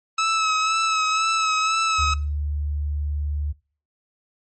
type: tone with vibrato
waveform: sawtooth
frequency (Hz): 1297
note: E6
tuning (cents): -28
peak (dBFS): -15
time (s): 0.18-2.14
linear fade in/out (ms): 5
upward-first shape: sine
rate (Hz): 2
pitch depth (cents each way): 31
type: tone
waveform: sine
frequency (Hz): 73.42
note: D2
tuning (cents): 0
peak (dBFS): -22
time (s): 1.98-3.53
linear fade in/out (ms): 20
effects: noise-tail reverb RT60 0.4 s tail -23 dB re dry + MP3 32 kbps